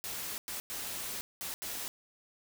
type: noise bursts at uneven times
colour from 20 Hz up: white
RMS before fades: -39 dBFS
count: 5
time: 0.04-0.38 / 0.48-0.6 / 0.7-1.21 / 1.41-1.54 / 1.62-1.88 s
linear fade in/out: 0 ms
effects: none